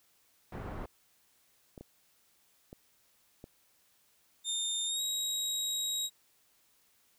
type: low-pass noise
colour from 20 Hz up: pink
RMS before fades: -41 dBFS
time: 0.52-0.86 s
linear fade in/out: 5 ms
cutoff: 1200 Hz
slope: 12 dB/octave
type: clicks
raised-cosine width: 2 ms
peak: -33 dBFS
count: 6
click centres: 0.552 / 0.683 / 1.778 / 1.81 / 2.729 / 3.441 s
type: tone with pitch glide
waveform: 25% pulse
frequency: 3631 to 3812 Hz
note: A#7 to A#7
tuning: -46 to +38 cents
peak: -27 dBFS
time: 4.44-6.1 s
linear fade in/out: 50 ms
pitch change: +84 cents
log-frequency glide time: 4.86-5.01 s
effects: white hiss -69 dBFS RMS until 7.18 s